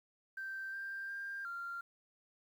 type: tone with pitch steps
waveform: sine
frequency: 1563 / 1583 / 1595 / 1386 Hz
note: G6 / G6 / G6 / F6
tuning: -6 / +17 / +30 / -14 cents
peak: -39 dBFS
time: 0.37-1.81 s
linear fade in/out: 5 ms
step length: 360 ms
effects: tanh soft clip ceiling -35 dBFS + 11-bit